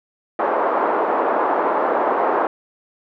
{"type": "band-pass noise", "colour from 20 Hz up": "white", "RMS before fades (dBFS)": -19, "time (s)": [0.39, 2.47], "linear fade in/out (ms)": 2, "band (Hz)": [330, 1100], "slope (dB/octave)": 24, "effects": []}